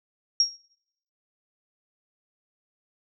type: tone with exponential decay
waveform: sine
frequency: 5588 Hz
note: F8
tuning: in tune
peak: -14 dBFS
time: 0.4-0.57 s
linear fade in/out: 2 ms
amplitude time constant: 36 ms
effects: noise-tail reverb RT60 0.8 s tail -26 dB re dry